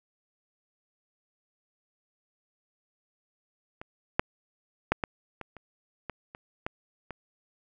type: clicks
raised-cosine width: 0.5 ms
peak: -25 / -6 / -7 / -13 / -23 / -30 / -20 / -27 / -16 / -23 dBFS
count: 10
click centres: 3.815 / 4.195 / 4.92 / 5.038 / 5.413 / 5.567 / 6.097 / 6.349 / 6.665 / 7.107 s
effects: none